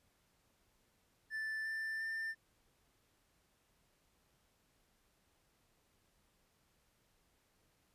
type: tone with pitch steps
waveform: triangle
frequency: 1760 / 1775.3 / 1790.8 Hz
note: A6 / A6 / A6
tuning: 0 / +15 / +30 cents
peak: -36 dBFS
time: 1.3-2.35 s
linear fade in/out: 50 ms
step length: 350 ms
effects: pink hiss -75 dBFS RMS until 7.94 s + resampled to 32000 Hz